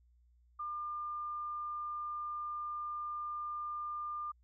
sine tone, 1200 Hz, D6, 37 cents sharp, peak -37 dBFS, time 0.59-4.32 s, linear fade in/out 10 ms, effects added 60 Hz sine -64 dBFS peak until 4.43 s

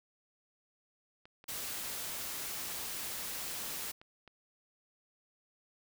clicks, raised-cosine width 0.3 ms, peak -38 dBFS, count 6, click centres 1.255 / 1.441 / 2.205 / 2.609 / 4.015 / 4.277 s
white noise, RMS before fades -40 dBFS, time 1.48-3.92 s, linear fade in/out 10 ms
effects none

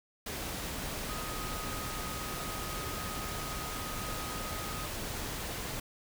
sine tone in noise, 1254 Hz, D#6, 13 cents sharp, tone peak -43 dBFS, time 1.09-4.86 s, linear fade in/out 5 ms, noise pink, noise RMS -38 dBFS, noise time 0.26-5.8 s, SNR -8 dB, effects none

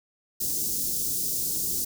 white band-stop noise, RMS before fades -28 dBFS, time 0.4-1.85 s, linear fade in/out 10 ms, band 400 to 5200 Hz, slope 24 dB/octave, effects none

